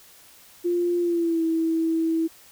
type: tone with pitch glide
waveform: sine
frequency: 349.2 to 325.8 Hz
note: F4 to E4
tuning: 0 to -20 cents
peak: -20 dBFS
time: 0.64-2.28 s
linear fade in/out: 20 ms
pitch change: -120 cents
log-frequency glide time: 1-1.44 s
effects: white hiss -51 dBFS RMS until 2.51 s